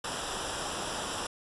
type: noise with comb filter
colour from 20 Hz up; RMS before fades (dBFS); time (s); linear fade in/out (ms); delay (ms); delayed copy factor
pink; -35; 0.04-1.27; 5; 0.46; -0.7
effects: resampled to 24000 Hz